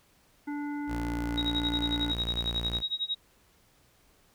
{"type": "harmonic tone", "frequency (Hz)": 291.5, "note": "D4", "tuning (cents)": -13, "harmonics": [1, 3, 5, 7], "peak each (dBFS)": [-32, -42, -46, -49], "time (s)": [0.47, 2.12], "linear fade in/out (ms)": 10}
{"type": "tone", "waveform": "sawtooth", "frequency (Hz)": 58.2, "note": "A#1", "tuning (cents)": -2, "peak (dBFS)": -29, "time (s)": [0.87, 2.83], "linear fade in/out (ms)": 50}
{"type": "tone with tremolo", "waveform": "sine", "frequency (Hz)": 3801, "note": "A#7", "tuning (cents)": 33, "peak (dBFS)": -26, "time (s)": [1.37, 3.15], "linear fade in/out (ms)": 10, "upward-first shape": "sine", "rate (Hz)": 11, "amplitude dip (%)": 95}
{"effects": ["pink hiss -64 dBFS RMS until 4.34 s"]}